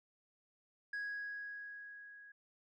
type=tone with level ramp; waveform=sine; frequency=1658 Hz; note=G#6; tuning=3 cents flat; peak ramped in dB=-35 to -54 dBFS; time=0.93-2.32 s; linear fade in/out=5 ms; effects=tanh soft clip ceiling -37 dBFS